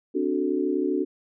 sine chord, D dominant seventh, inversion third, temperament equal with one note detuned, 261.6 / 293.7 / 370 / 438 Hz, C4 / D4 / F#4 / A4, 0 / 0 / 0 / -8 cents, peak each -30 / -26 / -26 / -31 dBFS, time 0.14-1.05 s, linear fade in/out 20 ms, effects none

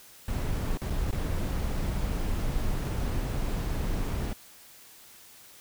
brown noise with dropouts, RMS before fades -29 dBFS, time 0.28-4.33 s, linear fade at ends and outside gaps 1 ms, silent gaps 0.773-0.817 / 0.899-0.904 / 1.11-1.127 s, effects white hiss -52 dBFS RMS until 5.6 s

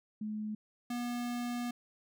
sine / square tone pair in turn, 213.5 / 241.8 Hz, G#3 / B3, +48 / -36 cents, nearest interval major second, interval 216 cents, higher second, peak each -35 / -35 dBFS, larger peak neither, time 0.21-0.55 / 0.9-1.71 s, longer second, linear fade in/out 5 ms, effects none

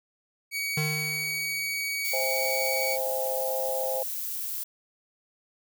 sawtooth tone, 2257 Hz, C#7, 31 cents sharp, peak -25 dBFS, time 0.51-2.98 s, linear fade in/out 50 ms
square tone with exponential decay, 152.8 Hz, D#3, 31 cents flat, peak -26 dBFS, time 0.77-1.83 s, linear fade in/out 5 ms, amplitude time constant 230 ms
violet noise, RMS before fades -33 dBFS, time 2.04-4.64 s, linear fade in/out 10 ms
sine chord, C augmented, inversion none, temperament just, 523.3 / 654.1 / 817.6 Hz, C5 / E5 / G#5, 0 / -14 / -27 cents, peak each -29 / -35 / -35 dBFS, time 2.13-4.03 s, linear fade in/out 5 ms
effects none

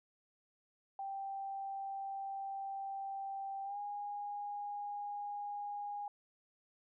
sine tone with pitch glide, 784 to 819.7 Hz, G5 to G#5, 0 to -23 cents, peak -39 dBFS, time 0.99-6.08 s, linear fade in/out 2 ms, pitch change +77 cents, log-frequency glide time 3.64-3.78 s, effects none

